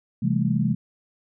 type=chord; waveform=sine; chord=A minor seventh; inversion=first; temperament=equal with one note detuned; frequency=130.81 / 164.81 / 199.54 / 220 Hz; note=C3 / E3 / G3 / A3; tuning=0 / 0 / +31 / 0 cents; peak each=-25 dBFS; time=0.22-0.75 s; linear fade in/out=10 ms; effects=none